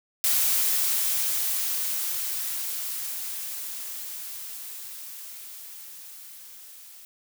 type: noise with level ramp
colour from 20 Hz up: blue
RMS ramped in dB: -22 to -47 dBFS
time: 0.24-7.05 s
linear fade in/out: 0 ms
effects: none